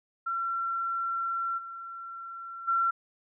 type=tone with level steps; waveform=sine; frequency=1359 Hz; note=F6; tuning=48 cents flat; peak=-28 / -38 / -23 dBFS; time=0.26-2.91 s; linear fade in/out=10 ms; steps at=1.57 / 2.67 s; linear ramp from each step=20 ms; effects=none